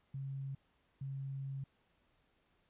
sine tone bursts at uneven times, 136.2 Hz, C#3, 30 cents flat, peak -39 dBFS, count 2, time 0.14-0.55 / 1.01-1.64 s, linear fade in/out 5 ms, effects pink hiss -75 dBFS RMS until 2.69 s + resampled to 8000 Hz

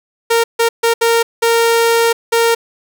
sawtooth tone bursts at uneven times, 462.2 Hz, A#4, 15 cents flat, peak -6 dBFS, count 6, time 0.3-0.44 / 0.59-0.69 / 0.83-0.94 / 1.01-1.23 / 1.42-2.13 / 2.32-2.55 s, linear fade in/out 10 ms, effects none

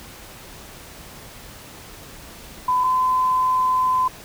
sine tone pair in turn, 1005 / 1020.8 Hz, B5 / C6, +30 / -43 cents, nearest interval unison, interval 27 cents, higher second, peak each -16 dBFS, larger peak neither, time 2.68-2.84 / 2.84-4.08 s, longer second, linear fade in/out 5 ms, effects pink hiss -41 dBFS RMS until 4.24 s

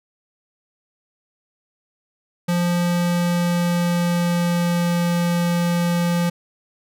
square tone with pitch glide, 174.61 to 173 Hz, F3 to F3, 0 to -16 cents, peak -18 dBFS, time 2.48-6.3 s, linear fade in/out 10 ms, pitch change -16 cents, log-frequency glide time 2.8-5.12 s, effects none

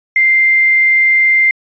sine tone with quantisation, 2093 Hz, C7, in tune, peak -7 dBFS, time 0.16-1.51 s, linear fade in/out 2 ms, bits 6, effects resampled to 11025 Hz

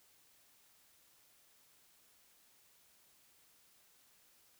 silence, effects white hiss -68 dBFS RMS until 4.59 s

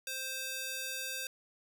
square tone with high-pass filter, 523.3 Hz, C5, in tune, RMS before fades -39 dBFS, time 0.07-1.27 s, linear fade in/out 2 ms, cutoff 2100 Hz, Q 0.53, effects none

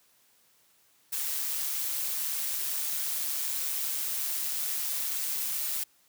blue noise with amplitude modulation, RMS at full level -30 dBFS, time 1.12-5.84 s, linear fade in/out 10 ms, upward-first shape sine, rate 143 Hz, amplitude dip 35%, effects white hiss -65 dBFS RMS until 6.08 s + high-pass 80 Hz 12 dB/octave

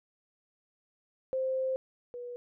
sine tone pair in turn, 523.3 / 486.7 Hz, C5 / B4, 0 / -25 cents, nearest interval minor second, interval 125 cents, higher first, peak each -28 / -38 dBFS, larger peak first, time 1.33-1.76 / 2.14-2.36 s, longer first, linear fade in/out 0 ms, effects none

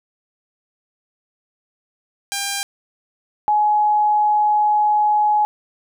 5% pulse / sine tone pair in turn, 798 / 842 Hz, G5 / G#5, +31 / +24 cents, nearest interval minor second, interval 93 cents, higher second, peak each -10 / -13 dBFS, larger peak first, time 2.32-2.63 / 3.48-5.45 s, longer second, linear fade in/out 0 ms, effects none

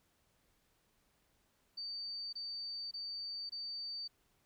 sine tone bursts, 4600 Hz, D8, 37 cents flat, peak -40 dBFS, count 4, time 1.77-4.079 s, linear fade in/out 10 ms, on 560 ms, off 23 ms, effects pink hiss -75 dBFS RMS until 4.45 s

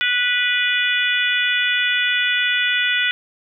harmonic tone, 491.5 Hz, B4, 8 cents flat, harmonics 3 / 4 / 5 / 6 / 7, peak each -21 / -22 / -23 / -24 / -24 dBFS, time 0.01-3.11 s, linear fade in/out 0 ms, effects none

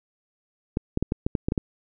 clicks, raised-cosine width 3 ms, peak -10 dBFS, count 9, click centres 0.771 / 0.974 / 1.026 / 1.121 / 1.265 / 1.352 / 1.485 / 1.521 / 1.578 s, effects none

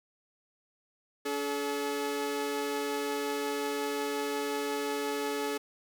sawtooth tone pair together, 284.8 / 430 Hz, C#4 / A4, +47 / -40 cents, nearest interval perfect fifth, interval 713 cents, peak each -32 / -28 dBFS, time 1.25-5.58 s, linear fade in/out 10 ms, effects none

